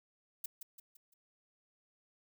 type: noise with echo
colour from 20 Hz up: violet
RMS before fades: -39 dBFS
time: 0.44-0.46 s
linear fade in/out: 5 ms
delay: 170 ms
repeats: 4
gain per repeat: -7 dB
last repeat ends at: 1.14 s
effects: none